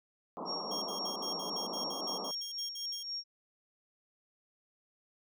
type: band-pass noise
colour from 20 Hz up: white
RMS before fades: -41 dBFS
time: 0.37-2.31 s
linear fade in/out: 0 ms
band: 170 to 1200 Hz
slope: 96 dB/octave
type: tone with tremolo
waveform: sine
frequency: 5560 Hz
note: F8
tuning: 9 cents flat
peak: -35 dBFS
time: 0.45-3.24 s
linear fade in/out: 50 ms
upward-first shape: sine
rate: 3.8 Hz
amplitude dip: 55%
type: tone bursts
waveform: sawtooth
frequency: 3242 Hz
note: G#7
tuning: 42 cents flat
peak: -40 dBFS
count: 14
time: 0.71-3.03 s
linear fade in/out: 5 ms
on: 110 ms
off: 60 ms
effects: none